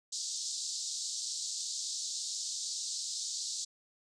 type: band-pass noise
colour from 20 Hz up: white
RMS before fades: -38 dBFS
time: 0.12-3.65 s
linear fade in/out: 10 ms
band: 3900 to 7800 Hz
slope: 48 dB/octave
effects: resampled to 22050 Hz